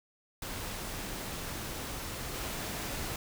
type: noise with level steps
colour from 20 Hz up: pink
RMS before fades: -39 / -37 dBFS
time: 0.42-3.16 s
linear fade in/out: 2 ms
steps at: 2.33 s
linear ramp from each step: 20 ms
effects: none